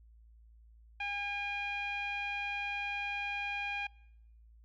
sawtooth tone with low-pass filter, 810 Hz, G#5, 43 cents flat, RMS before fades -37 dBFS, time 1-3.87 s, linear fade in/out 5 ms, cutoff 2600 Hz, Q 6.4, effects noise-tail reverb RT60 0.8 s tail -26 dB re dry + added 56 Hz sine -56 dBFS peak until 4.64 s

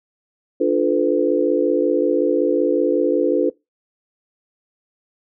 sine chord, B half-diminished seventh, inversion first, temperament equal with one note detuned, 293.7 / 349.2 / 440 / 505.4 Hz, D4 / F4 / A4 / B4, 0 / 0 / 0 / +40 cents, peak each -20 dBFS, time 0.6-3.5 s, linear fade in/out 10 ms, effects noise-tail reverb RT60 0.2 s tail -21 dB re dry

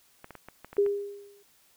clicks, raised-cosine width 0.5 ms, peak -28 dBFS, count 8, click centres 0.244 / 0.307 / 0.353 / 0.486 / 0.646 / 0.73 / 0.768 / 0.863 s
sine tone with exponential decay, 404.4 Hz, G#4, 46 cents flat, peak -18 dBFS, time 0.78-1.43 s, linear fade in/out 5 ms, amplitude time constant 140 ms
effects white hiss -63 dBFS RMS until 1.76 s

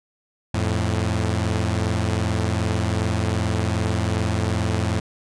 sawtooth tone pair together, 86.91 / 109.5 Hz, F2 / A2, -8 / -8 cents, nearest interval major third, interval 400 cents, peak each -19 dBFS, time 0.54-5 s, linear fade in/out 5 ms, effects resampled to 22050 Hz

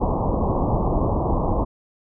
pink low-pass noise, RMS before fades -21 dBFS, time 0-1.65 s, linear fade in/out 20 ms, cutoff 1100 Hz, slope 96 dB/octave, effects none

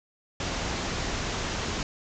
pink low-pass noise, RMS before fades -31 dBFS, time 0.4-1.83 s, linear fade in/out 2 ms, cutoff 7300 Hz, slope 96 dB/octave, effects none

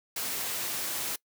white noise, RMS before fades -33 dBFS, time 0.16-1.16 s, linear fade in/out 5 ms, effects noise-tail reverb RT60 0.1 s tail -23 dB re dry + high-pass 100 Hz 12 dB/octave

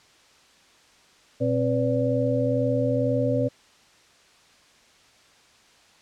sine tone cluster, 120.7 / 264.3 / 495.9 / 578 Hz, B2 / C4 / B4 / D5, -39 / +18 / +7 / -28 cents, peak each -26 dBFS, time 1.4-3.49 s, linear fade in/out 20 ms, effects white hiss -56 dBFS RMS until 6.01 s + low-pass 6000 Hz 12 dB/octave

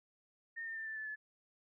sine tone with pitch steps, 1831 / 1808.9 / 1787.1 / 1765.6 / 1744.3 / 1723.2 Hz, A#6 / A6 / A6 / A6 / A6 / A6, -32 / +47 / +26 / +5 / -16 / -37 cents, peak -40 dBFS, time 0.56-1.16 s, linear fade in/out 20 ms, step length 100 ms, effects none

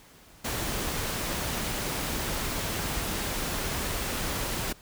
pink noise, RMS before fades -31 dBFS, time 0.44-4.73 s, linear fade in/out 10 ms, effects pink hiss -54 dBFS RMS until 4.81 s

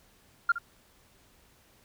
sine tone with echo, 1396.9 Hz, F6, in tune, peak -18 dBFS, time 0.49-0.52 s, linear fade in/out 5 ms, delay 65 ms, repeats 1, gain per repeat -13 dB, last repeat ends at 0.585 s, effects tanh soft clip ceiling -15 dBFS + pink hiss -62 dBFS RMS until 1.84 s

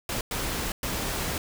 pink noise bursts at uneven times, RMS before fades -30 dBFS, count 3, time 0.09-0.21 / 0.31-0.72 / 0.83-1.38 s, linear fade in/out 2 ms, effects none

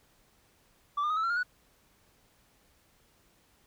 sine tone with pitch steps, 1160 / 1207.2 / 1256.3 / 1307.3 / 1360.5 / 1415.8 / 1473.4 Hz, D6 / D6 / D#6 / E6 / F6 / F6 / F#6, -22 / +47 / +16 / -15 / -46 / +23 / -8 cents, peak -24 dBFS, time 0.97-1.432 s, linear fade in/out 10 ms, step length 66 ms, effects tanh soft clip ceiling -26 dBFS + pink hiss -66 dBFS RMS until 3.66 s

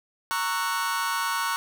40% pulse chord, F# dominant seventh, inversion first, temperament just, 925 / 1110 / 1332 / 1480 Hz, A#5 / C#6 / E6 / F#6, -14 / +2 / +18 / 0 cents, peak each -30 / -28 / -34 / -30 dBFS, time 0.31-1.56 s, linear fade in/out 0 ms, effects none

